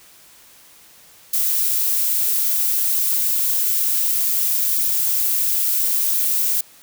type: noise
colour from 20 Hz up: violet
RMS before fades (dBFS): -19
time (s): 1.33-6.61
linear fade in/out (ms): 5
effects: white hiss -48 dBFS RMS until 6.82 s